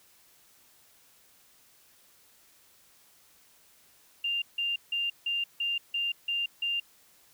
sine tone bursts, 2794 Hz, F7, in tune, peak -27 dBFS, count 8, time 4.24-6.8 s, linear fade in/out 5 ms, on 180 ms, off 160 ms, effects white hiss -61 dBFS RMS until 7.33 s

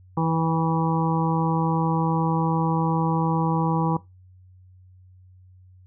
harmonic tone with a mistuned harmonic, 162.6 Hz, E3, 23 cents flat, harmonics 1 / 2 / 3 / 5 / 6 / 7, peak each -22 / -28 / -31 / -29 / -29 / -33 dBFS, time 0.17-3.97 s, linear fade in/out 5 ms, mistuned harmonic 3, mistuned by +15 cents, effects noise-tail reverb RT60 0.2 s tail -19 dB re dry + added 92 Hz sine -48 dBFS peak until 5.86 s

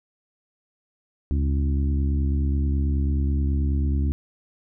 harmonic tone with a mistuned harmonic, 69.3 Hz, C#2, in tune, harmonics 1 / 2 / 3 / 4 / 5, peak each -20 / -31 / -32 / -32 / -39 dBFS, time 1.31-4.12 s, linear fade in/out 0 ms, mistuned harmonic 1, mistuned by +100 cents, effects none

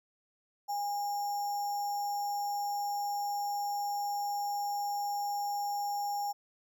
sine tone with sample-and-hold, 816 Hz, G#5, 31 cents flat, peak -31 dBFS, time 0.68-6.33 s, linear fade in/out 20 ms, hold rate 6300 Hz, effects none

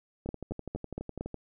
two click trains, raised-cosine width 2 ms, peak -24 / -21 dBFS, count 14 / 5, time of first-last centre 0.26-1.343 / 0.29-1.21 s, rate 12 / 4.35 Hz, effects none

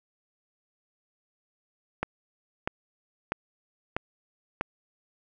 click train, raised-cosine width 0.5 ms, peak -12 dBFS, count 5, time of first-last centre 2.03-4.611 s, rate 1.55 Hz, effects none

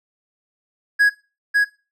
triangle tone with echo, 1661.2 Hz, G#6, in tune, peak -9 dBFS, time 0.99-1.1 s, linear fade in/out 20 ms, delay 550 ms, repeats 1, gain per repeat -2 dB, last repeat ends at 1.65 s, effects noise-tail reverb RT60 0.3 s tail -18 dB re dry

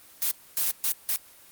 blue noise bursts at uneven times, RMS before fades -25 dBFS, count 4, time 0.22-0.31 / 0.57-0.71 / 0.84-0.92 / 1.09-1.16 s, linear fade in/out 0 ms, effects white hiss -52 dBFS RMS until 1.51 s + Opus 24 kbps

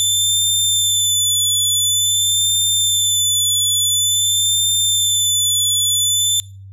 20% pulse tone with vibrato, 3520 Hz, A7, in tune, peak -8 dBFS, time 0-6.4 s, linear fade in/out 0 ms, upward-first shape sine, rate 0.48 Hz, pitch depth 31 cents each way, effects noise-tail reverb RT60 0.4 s tail -24 dB re dry + added 97 Hz sine -34 dBFS peak until 6.72 s

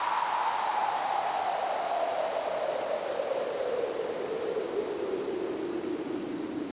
white noise with band-pass filter sweep, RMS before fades -31 dBFS, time 0-6.71 s, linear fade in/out 2 ms, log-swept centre 980 to 290 Hz, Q 7.5, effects resampled to 8000 Hz

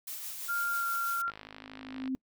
blue noise with tremolo, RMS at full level -39 dBFS, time 0.07-1.22 s, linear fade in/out 5 ms, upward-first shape sine, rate 6.1 Hz, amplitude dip 30%
sine tone with pitch glide, 1396.9 to 1380.9 Hz, F6 to F6, 0 to -20 cents, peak -29 dBFS, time 0.48-1.31 s, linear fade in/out 20 ms, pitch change -20 cents, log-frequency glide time 0.72-0.86 s
click train, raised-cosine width 0.3 ms, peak -28 dBFS, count 43, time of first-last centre 1.28-2.077 s, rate 52.7 Hz
sine tone with exponential growth, 261.6 Hz, C4, in tune, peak -28 dBFS, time 1.41-2.15 s, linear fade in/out 0 ms, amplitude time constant 160 ms
effects noise-tail reverb RT60 0.1 s tail -25 dB re dry

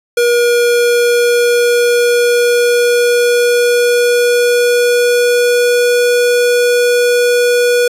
square tone with pitch glide, 478.6 to 485.8 Hz, A#4 to B4, +46 to -29 cents, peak -9 dBFS, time 0.17-7.88 s, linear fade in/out 5 ms, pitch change +25 cents, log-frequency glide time 0.67-6.04 s, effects resampled to 32000 Hz

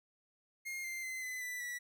45% pulse tone with pitch steps, 2131 / 2093 / 2056 / 2020 / 1983.7 / 1948.5 Hz, C7 / C7 / C7 / B6 / B6 / B6, +31 / 0 / -31 / +39 / +7 / -24 cents, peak -39 dBFS, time 0.65-1.79 s, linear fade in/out 20 ms, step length 190 ms, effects none

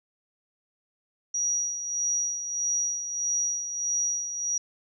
sine tone with tremolo, 5770 Hz, F#8, 44 cents flat, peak -23 dBFS, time 1.34-4.58 s, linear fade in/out 5 ms, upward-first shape sine, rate 1.6 Hz, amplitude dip 60%, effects none

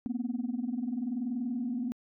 sine tone cluster, 228.4 / 248.9 / 269.7 Hz, A#3 / B3 / C#4, -35 / +14 / -47 cents, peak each -34 / -32 / -39 dBFS, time 0.06-1.92 s, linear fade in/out 0 ms, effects tanh soft clip ceiling -24 dBFS

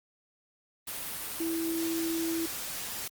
sine tone in noise, 329.6 Hz, E4, in tune, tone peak -29 dBFS, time 1.4-2.46 s, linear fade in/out 5 ms, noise white, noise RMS -37 dBFS, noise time 0.87-3.08 s, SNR +5 dB, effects Opus 32 kbps

